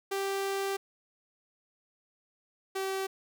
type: tone pair in turn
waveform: sawtooth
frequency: 392 / 385 Hz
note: G4 / G4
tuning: 0 / -31 cents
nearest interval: unison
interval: 31 cents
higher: first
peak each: -26 / -27 dBFS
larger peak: first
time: 0.11-0.77 / 2.75-3.07 s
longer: first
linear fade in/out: 10 ms
effects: none